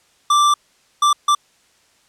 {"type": "tone bursts at uneven times", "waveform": "square", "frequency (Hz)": 1174.7, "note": "D6", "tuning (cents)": 0, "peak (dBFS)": -12, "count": 3, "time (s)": [[0.3, 0.54], [1.02, 1.13], [1.28, 1.35]], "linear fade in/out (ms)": 5, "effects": ["white hiss -57 dBFS RMS until 2.08 s", "low-pass 8000 Hz 12 dB/octave"]}